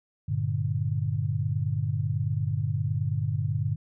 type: tone cluster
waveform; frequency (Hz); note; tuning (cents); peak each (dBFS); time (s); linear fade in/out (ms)
sine; 98.5 / 117.1 / 146.7; G2 / A#2 / D3; +9 / +8 / -2; -29; 0.28-3.76; 10
effects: none